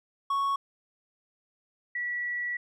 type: tone pair in turn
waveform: triangle / sine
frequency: 1108.7 / 1943.3 Hz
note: C#6 / B6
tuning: 0 / -28 cents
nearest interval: minor seventh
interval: 972 cents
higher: second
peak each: -23 / -29 dBFS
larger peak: first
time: 0.3-0.56 / 1.95-2.57 s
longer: second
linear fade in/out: 5 ms
effects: none